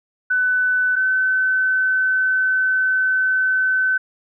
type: tone pair in turn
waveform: sine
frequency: 1500 / 1520.9 Hz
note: F#6 / F#6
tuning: +23 / +47 cents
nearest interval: unison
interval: 24 cents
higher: second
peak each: -15 dBFS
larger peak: neither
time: 0.3-0.96 / 0.96-3.98 s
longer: second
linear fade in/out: 10 ms
effects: none